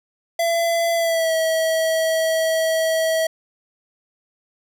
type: tone with pitch glide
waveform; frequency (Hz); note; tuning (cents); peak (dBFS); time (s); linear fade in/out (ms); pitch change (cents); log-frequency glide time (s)
square; 674 to 645.4; E5 to E5; +38 to -37; -18; 0.39-3.27; 5; -75; 0.95-1.34
effects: none